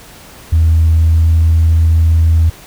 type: tone with pitch glide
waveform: sine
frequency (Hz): 80.9 to 81.6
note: E2 to E2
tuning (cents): -32 to -17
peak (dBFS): -5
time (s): 0.52-2.5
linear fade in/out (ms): 10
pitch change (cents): +15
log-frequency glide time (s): 0.96-1.36
effects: tanh soft clip ceiling -3 dBFS + pink hiss -37 dBFS RMS until 2.66 s